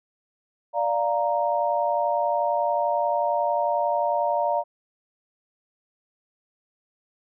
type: chord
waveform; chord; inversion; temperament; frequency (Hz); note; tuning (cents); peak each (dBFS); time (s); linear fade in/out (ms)
sine; Bb major; first; equal; 587.3 / 698.5 / 932.3; D5 / F5 / Bb5; 0 / 0 / 0; -25 / -25 / -25; 0.73-4.64; 50
effects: none